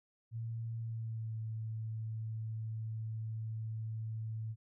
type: tone with pitch glide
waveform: sine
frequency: 114.2 to 110.76 Hz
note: A#2 to A2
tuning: -35 to +12 cents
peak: -37 dBFS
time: 0.31-4.56 s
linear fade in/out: 50 ms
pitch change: -53 cents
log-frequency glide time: 0.8-1.37 s
effects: none